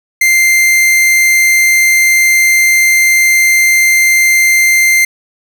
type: tone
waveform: 45% pulse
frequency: 2093 Hz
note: C7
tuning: in tune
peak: -6 dBFS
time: 0.21-5.05 s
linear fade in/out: 5 ms
effects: none